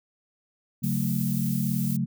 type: chord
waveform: sine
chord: F# minor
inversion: second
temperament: equal with one note detuned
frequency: 138.59 / 182.03 / 220 Hz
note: C#3 / F#3 / A3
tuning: 0 / -28 / 0 cents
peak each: -28 dBFS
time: 0.82-2.06 s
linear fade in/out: 20 ms
type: noise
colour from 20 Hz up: violet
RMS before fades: -36 dBFS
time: 0.83-1.97 s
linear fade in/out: 10 ms
effects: none